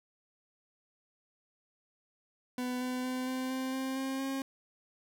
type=tone with pitch steps; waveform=40% pulse; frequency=249.7 / 252.5 / 255.2 / 258.1 / 260.9 / 263.8 / 266.7 / 269.6 Hz; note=B3 / B3 / C4 / C4 / C4 / C4 / C4 / C#4; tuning=+19 / +39 / -43 / -23 / -5 / +14 / +33 / -48 cents; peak=-32 dBFS; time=2.58-4.42 s; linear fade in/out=2 ms; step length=230 ms; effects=none